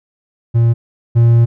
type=tone pair in turn; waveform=triangle; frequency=116.54 / 117.11 Hz; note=A#2 / A#2; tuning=0 / +8 cents; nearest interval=unison; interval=8 cents; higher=second; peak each=-6 / -4 dBFS; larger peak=second; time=0.54-0.74 / 1.15-1.46 s; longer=second; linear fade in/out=20 ms; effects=none